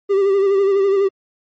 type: tone with vibrato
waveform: triangle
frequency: 393.8 Hz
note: G4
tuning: 8 cents sharp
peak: -10 dBFS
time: 0.09-1.09 s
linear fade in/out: 20 ms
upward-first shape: sine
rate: 12 Hz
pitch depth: 45 cents each way
effects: MP3 32 kbps